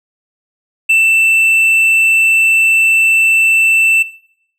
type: tone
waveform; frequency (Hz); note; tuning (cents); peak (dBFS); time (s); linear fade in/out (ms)
triangle; 2665; E7; +18; -5; 0.89-4.03; 10
effects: noise-tail reverb RT60 0.7 s tail -20 dB re dry